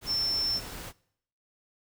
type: tone in noise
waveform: sine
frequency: 5370 Hz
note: E8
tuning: 31 cents sharp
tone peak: -25 dBFS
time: 0.06-0.61 s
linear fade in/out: 50 ms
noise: pink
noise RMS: -41 dBFS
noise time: 0.01-0.93 s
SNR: +13 dB
effects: noise-tail reverb RT60 0.7 s tail -23 dB re dry